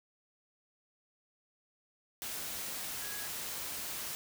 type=tone in noise; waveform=sine; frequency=1661.2 Hz; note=G#6; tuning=in tune; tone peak=-47 dBFS; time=3.02-3.27 s; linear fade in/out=0 ms; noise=white; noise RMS=-40 dBFS; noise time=2.22-4.15 s; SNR=-10 dB; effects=none